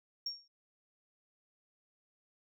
sine tone with exponential decay, 5540 Hz, F8, 15 cents flat, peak -31 dBFS, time 0.26-0.48 s, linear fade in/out 5 ms, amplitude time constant 46 ms, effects tanh soft clip ceiling -30 dBFS

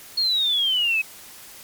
sine exponential sweep, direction down, 4355 to 2536 Hz, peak -18 dBFS, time 0.17-1.02 s, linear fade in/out 10 ms, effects white hiss -43 dBFS RMS until 1.63 s + MP3 96 kbps

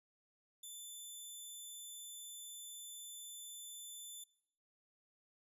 10% pulse tone, 3524 Hz, A7, 2 cents sharp, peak -40 dBFS, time 0.63-4.24 s, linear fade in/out 5 ms, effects noise-tail reverb RT60 0.6 s tail -19 dB re dry + resampled to 32000 Hz

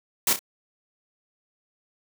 white noise with echo, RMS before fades -21 dBFS, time 0.27-0.33 s, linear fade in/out 2 ms, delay 31 ms, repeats 2, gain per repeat -9 dB, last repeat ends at 0.392 s, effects none

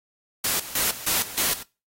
white noise with tremolo, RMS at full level -23 dBFS, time 0.44-1.63 s, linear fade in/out 5 ms, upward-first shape square, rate 3.2 Hz, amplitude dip 80%, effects noise-tail reverb RT60 0.3 s tail -21 dB re dry + AAC 48 kbps

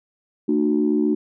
sine tone cluster, 225.1 / 300.3 / 368.2 Hz, A3 / D4 / F#4, +40 / +39 / -8 cents, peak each -21 / -19 / -22 dBFS, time 0.48-1.15 s, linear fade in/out 10 ms, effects tanh soft clip ceiling -8 dBFS

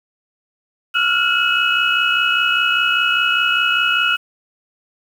sine tone cluster, 1375 / 1440 / 2578 / 2914 Hz, F6 / F#6 / E7 / F#7, -27 / -47 / -39 / -27 cents, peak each -19 dBFS, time 0.94-4.17 s, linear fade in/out 20 ms, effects tanh soft clip ceiling -3 dBFS + 7-bit

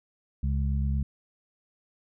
harmonic tone, 68.8 Hz, C#2, 12 cents flat, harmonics 1 / 2 / 3, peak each -25 / -31 / -35 dBFS, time 0.43-1.03 s, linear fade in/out 5 ms, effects none

